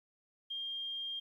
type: tone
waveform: sine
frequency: 3208 Hz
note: G7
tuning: 39 cents sharp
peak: -37 dBFS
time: 0.5-1.2 s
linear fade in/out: 10 ms
effects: 12-bit